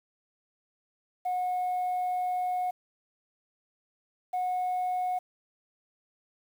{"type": "tone pair in turn", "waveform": "sine", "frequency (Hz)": [728, 730.5], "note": ["F#5", "F#5"], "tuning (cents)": [-28, -22], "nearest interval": "unison", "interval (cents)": 6, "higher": "second", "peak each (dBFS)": -25, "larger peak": "neither", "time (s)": [[1.25, 2.71], [4.33, 5.19]], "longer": "first", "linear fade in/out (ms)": 10, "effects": ["tanh soft clip ceiling -25 dBFS", "9-bit"]}